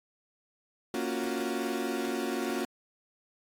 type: chord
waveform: 35% pulse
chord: Gb major seventh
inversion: first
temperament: equal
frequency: 233.1 / 277.2 / 349.2 / 370 Hz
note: Bb3 / Db4 / F4 / Gb4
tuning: 0 / 0 / 0 / 0 cents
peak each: -34 dBFS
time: 0.94-2.65 s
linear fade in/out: 2 ms
effects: AAC 64 kbps